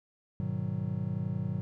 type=chord; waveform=triangle; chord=G# minor seventh; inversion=none; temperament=just; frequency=103.83 / 124.59 / 155.74 / 186.89 Hz; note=G#2 / B2 / D#3 / F#3; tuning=0 / +16 / +2 / +18 cents; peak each=-34 dBFS; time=0.4-1.61 s; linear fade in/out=0 ms; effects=none